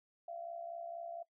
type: tone with amplitude modulation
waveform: sine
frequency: 681 Hz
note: F5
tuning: 44 cents flat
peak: -39 dBFS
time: 0.28-1.23 s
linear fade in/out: 5 ms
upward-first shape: sine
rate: 64.2 Hz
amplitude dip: 70%
effects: noise-tail reverb RT60 0.1 s tail -19 dB re dry